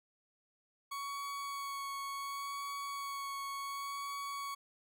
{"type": "tone with vibrato", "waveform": "40% pulse", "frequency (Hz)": 1116, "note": "C#6", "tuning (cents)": 11, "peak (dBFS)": -38, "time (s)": [0.91, 4.55], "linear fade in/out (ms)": 10, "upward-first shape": "sine", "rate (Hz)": 0.69, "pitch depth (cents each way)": 13, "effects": []}